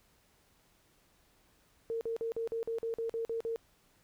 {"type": "tone bursts", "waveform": "sine", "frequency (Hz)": 456.8, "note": "A#4", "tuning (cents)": -35, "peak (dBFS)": -32, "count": 11, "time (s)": [1.9, 3.56], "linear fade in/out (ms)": 0, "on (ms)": 110, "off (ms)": 45, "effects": ["pink hiss -68 dBFS RMS until 4.03 s"]}